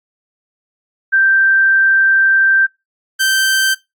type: tone pair in turn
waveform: sine / sawtooth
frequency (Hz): 1568 / 1557.2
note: G6 / G6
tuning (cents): 0 / -12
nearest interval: unison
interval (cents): 12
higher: first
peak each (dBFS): -8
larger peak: neither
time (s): 1.12-2.67 / 3.19-3.75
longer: first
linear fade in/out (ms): 20
effects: noise-tail reverb RT60 0.2 s tail -21 dB re dry + AAC 64 kbps